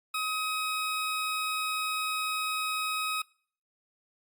20% pulse tone, 1266 Hz, D#6, 30 cents sharp, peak -24 dBFS, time 0.14-3.22 s, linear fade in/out 5 ms, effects noise-tail reverb RT60 0.5 s tail -23 dB re dry + Opus 48 kbps

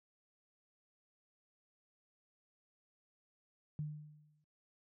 sine tone with exponential decay, 150.7 Hz, D3, 45 cents sharp, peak -35 dBFS, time 3.79-4.44 s, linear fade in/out 0 ms, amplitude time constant 140 ms, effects high-pass 60 Hz 12 dB/octave

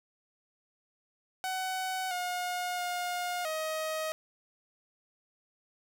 sawtooth tone with pitch steps, 750 / 718 / 713 / 630 Hz, F#5 / F5 / F5 / D#5, +23 / +48 / +36 / +21 cents, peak -28 dBFS, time 1.44-4.12 s, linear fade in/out 0 ms, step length 670 ms, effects none

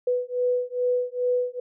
sine beating tone pair, 493.9 / 496.3 Hz, B4 / B4, 0 / +8 cents, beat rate 2.4 Hz, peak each -25 dBFS, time 0.07-1.6 s, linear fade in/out 5 ms, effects none

